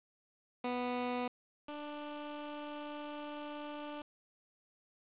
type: tone pair in turn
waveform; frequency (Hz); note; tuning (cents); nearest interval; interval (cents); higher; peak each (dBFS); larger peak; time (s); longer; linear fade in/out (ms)
15% pulse; 246.9 / 295.5; B3 / D4; 0 / +11; minor third; 311; second; -28 / -36; first; 0.64-1.28 / 1.68-4.02; second; 5
effects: resampled to 8000 Hz + 9-bit